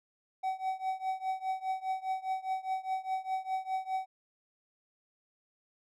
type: tone with tremolo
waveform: triangle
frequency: 758 Hz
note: F#5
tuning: 42 cents sharp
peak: -26 dBFS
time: 0.43-4.06 s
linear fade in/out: 10 ms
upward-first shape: triangle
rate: 4.9 Hz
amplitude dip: 95%
effects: none